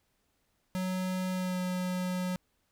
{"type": "tone with pitch glide", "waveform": "square", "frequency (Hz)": [185, 182.35], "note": ["F#3", "F#3"], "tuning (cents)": [0, -25], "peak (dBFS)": -31, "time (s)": [0.75, 2.36], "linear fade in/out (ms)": 0, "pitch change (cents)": -25, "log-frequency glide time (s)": [1.32, 1.59], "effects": ["pink hiss -75 dBFS RMS until 2.71 s"]}